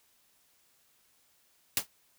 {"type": "noise with exponential decay", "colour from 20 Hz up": "white", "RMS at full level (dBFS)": -23, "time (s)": [1.77, 1.87], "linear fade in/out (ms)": 1, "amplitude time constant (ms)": 20, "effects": ["white hiss -68 dBFS RMS until 2.18 s"]}